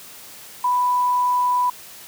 sine tone, 990 Hz, B5, 4 cents sharp, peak -16 dBFS, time 0.64-1.7 s, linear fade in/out 5 ms, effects white hiss -41 dBFS RMS until 2.07 s + high-pass 80 Hz 12 dB/octave

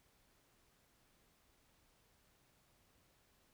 silence, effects pink hiss -73 dBFS RMS until 3.53 s

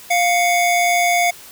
square tone pair together, 700 / 2222 Hz, F5 / C#7, +4 / +4 cents, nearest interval octave + minor sixth, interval 2000 cents, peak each -16 / -19 dBFS, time 0.1-1.31 s, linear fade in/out 10 ms, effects white hiss -40 dBFS RMS until 1.51 s

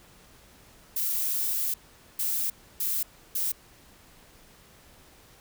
violet noise bursts at uneven times, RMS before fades -28 dBFS, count 4, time 0.96-1.74 / 2.19-2.5 / 2.8-3.03 / 3.35-3.52 s, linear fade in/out 5 ms, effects pink hiss -55 dBFS RMS until 5.4 s

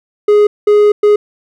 triangle tone bursts at uneven times, 416.4 Hz, G#4, 5 cents sharp, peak -3 dBFS, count 3, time 0.28-0.47 / 0.67-0.92 / 1.03-1.16 s, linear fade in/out 5 ms, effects none

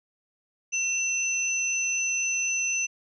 sine tone pair together, 2702 / 6066 Hz, E7 / F#8, +42 / +42 cents, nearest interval octave + major second, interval 1400 cents, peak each -27 dBFS, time 0.72-2.87 s, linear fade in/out 20 ms, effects none

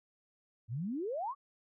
sine exponential sweep, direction up, 103.83 to 1180 Hz, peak -34 dBFS, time 0.68-1.35 s, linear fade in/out 50 ms, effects none

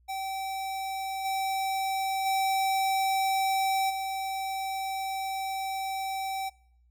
square tone with level steps, 772 Hz, G5, 27 cents flat, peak -32 / -28 / -25 / -31 dBFS, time 0.08-6.5 s, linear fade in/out 20 ms, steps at 1.24 / 2.25 / 3.89 s, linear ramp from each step 20 ms, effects noise-tail reverb RT60 0.6 s tail -23 dB re dry + added 60 Hz sine -60 dBFS peak until 6.9 s

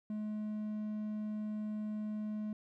triangle tone, 212.7 Hz, G#3, 42 cents sharp, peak -34 dBFS, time 0.1-2.53 s, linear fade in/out 2 ms, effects none

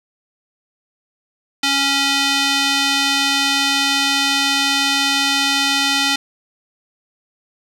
square tone with band-pass filter, 277.2 Hz, C#4, in tune, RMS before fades -17 dBFS, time 1.63-6.16 s, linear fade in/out 5 ms, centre 3700 Hz, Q 1.2, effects none

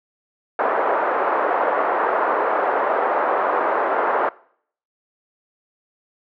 pink band-pass noise, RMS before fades -20 dBFS, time 0.59-4.29 s, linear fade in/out 2 ms, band 450 to 1400 Hz, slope 24 dB/octave, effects noise-tail reverb RT60 0.6 s tail -22 dB re dry

